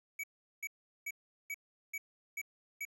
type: tone bursts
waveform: square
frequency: 2274 Hz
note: C#7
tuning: 44 cents sharp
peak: -38 dBFS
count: 7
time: 0.19-2.852 s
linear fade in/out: 5 ms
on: 46 ms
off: 390 ms
effects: none